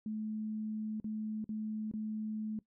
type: tone with dropouts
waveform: sine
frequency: 215.9 Hz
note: A3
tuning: 33 cents flat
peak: -35 dBFS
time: 0.06-2.59 s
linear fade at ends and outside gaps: 2 ms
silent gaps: 1.001-1.043 / 1.443-1.491 / 1.914-1.937 s
effects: noise-tail reverb RT60 0.1 s tail -19 dB re dry